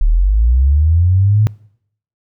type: linear sweep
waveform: sine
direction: up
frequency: 34.8 to 110 Hz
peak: -8 dBFS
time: 0.01-1.47 s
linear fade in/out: 0 ms
effects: noise-tail reverb RT60 0.7 s tail -24 dB re dry